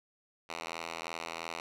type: tone with band-pass filter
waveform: 5% pulse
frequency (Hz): 83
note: E2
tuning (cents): +12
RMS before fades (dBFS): -41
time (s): 0.49-1.61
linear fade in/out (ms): 5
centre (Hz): 2400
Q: 0.68
effects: none